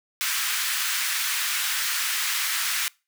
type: high-pass noise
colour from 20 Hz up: pink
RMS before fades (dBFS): -26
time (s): 0.21-2.88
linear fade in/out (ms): 0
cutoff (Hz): 1400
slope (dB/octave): 24
effects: noise-tail reverb RT60 0.3 s tail -25 dB re dry